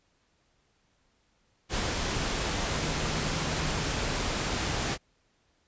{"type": "tone in noise", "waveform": "sine", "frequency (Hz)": 153.6, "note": "D#3", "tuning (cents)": -22, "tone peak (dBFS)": -36, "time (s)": [2.67, 3.86], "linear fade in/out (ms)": 50, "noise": "pink", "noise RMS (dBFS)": -30, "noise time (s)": [1.69, 4.98], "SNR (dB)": -9, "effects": ["pink hiss -70 dBFS RMS until 5.67 s", "resampled to 16000 Hz"]}